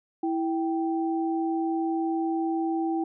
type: tone pair together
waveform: sine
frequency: 328.5 / 781.3 Hz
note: E4 / G5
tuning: -6 / -6 cents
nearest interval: octave + minor third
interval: 1500 cents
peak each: -25 / -31 dBFS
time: 0.23-3.04 s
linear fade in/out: 5 ms
effects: none